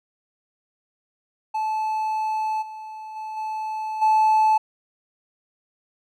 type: tone with level steps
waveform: triangle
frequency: 869 Hz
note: A5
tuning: 22 cents flat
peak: -20 / -32 / -28 / -24 / -12 dBFS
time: 1.54-4.58 s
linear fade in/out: 10 ms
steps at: 2.61 / 3.15 / 3.36 / 4.01 s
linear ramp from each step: 20 ms
effects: tanh soft clip ceiling -9 dBFS